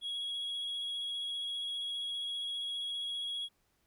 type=tone with vibrato; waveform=triangle; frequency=3322 Hz; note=G#7; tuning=in tune; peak=-33 dBFS; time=0.01-3.49 s; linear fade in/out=50 ms; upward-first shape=triangle; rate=15 Hz; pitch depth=17 cents each way; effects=tanh soft clip ceiling -29 dBFS + pink hiss -75 dBFS RMS until 3.86 s

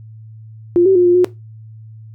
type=tone with pitch steps; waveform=sine; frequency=349.2 / 383.2 / 356.2 / 352.2 / 360.8 Hz; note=F4 / G4 / F4 / F4 / F#4; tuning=0 / -39 / +34 / +15 / -44 cents; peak=-7 dBFS; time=0.76-1.245 s; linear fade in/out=0 ms; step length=97 ms; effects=noise-tail reverb RT60 0.2 s tail -17 dB re dry + added 110 Hz sine -34 dBFS peak until 2.14 s

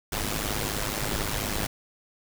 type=noise with amplitude modulation; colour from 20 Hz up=pink; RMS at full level=-26 dBFS; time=0.12-1.67 s; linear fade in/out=5 ms; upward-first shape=sine; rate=104 Hz; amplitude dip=75%; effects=none

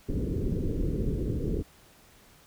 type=low-pass noise; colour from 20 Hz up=pink; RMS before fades=-29 dBFS; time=0.08-1.63 s; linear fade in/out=20 ms; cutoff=460 Hz; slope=48 dB/octave; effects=pink hiss -57 dBFS RMS until 2.46 s

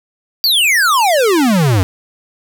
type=exponential sweep; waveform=square; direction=down; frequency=4744 to 87.31 Hz; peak=-10 dBFS; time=0.44-1.83 s; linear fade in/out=0 ms; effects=none

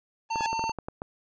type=tone with exponential growth; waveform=sawtooth; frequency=850 Hz; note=G#5; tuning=40 cents sharp; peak=-21 dBFS; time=0.29-0.46 s; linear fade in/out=0 ms; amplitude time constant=35 ms
type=tone; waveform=square; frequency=903 Hz; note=A5; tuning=45 cents sharp; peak=-28 dBFS; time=0.3-0.72 s; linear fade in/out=10 ms
type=clicks; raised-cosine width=1 ms; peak=-20 dBFS; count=9; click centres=0.358 / 0.408 / 0.53 / 0.594 / 0.64 / 0.695 / 0.787 / 0.885 / 1.019 s
effects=resampled to 16000 Hz

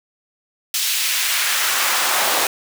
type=noise with high-pass filter sweep; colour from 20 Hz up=pink; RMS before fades=-19 dBFS; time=0.74-2.47 s; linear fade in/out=2 ms; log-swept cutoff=3500 to 590 Hz; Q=1; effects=none

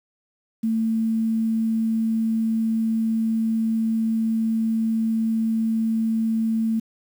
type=tone with quantisation; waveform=sine; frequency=223.7 Hz; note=A3; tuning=29 cents sharp; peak=-19 dBFS; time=0.63-6.8 s; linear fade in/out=10 ms; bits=8; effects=none

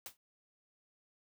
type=noise with exponential decay; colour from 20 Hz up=white; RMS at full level=-41 dBFS; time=0.06-0.17 s; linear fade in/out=1 ms; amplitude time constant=22 ms; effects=none

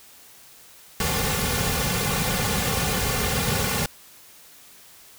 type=noise with comb filter; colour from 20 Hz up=pink; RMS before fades=-24 dBFS; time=1-3.86 s; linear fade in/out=2 ms; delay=3.1 ms; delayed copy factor=-0.95; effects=white hiss -49 dBFS RMS until 5.18 s

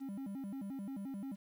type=tone with vibrato; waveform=triangle; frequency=231.6 Hz; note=A#3; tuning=11 cents flat; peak=-38 dBFS; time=0-1.36 s; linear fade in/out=20 ms; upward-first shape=square; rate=5.7 Hz; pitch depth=270 cents each way; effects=11-bit

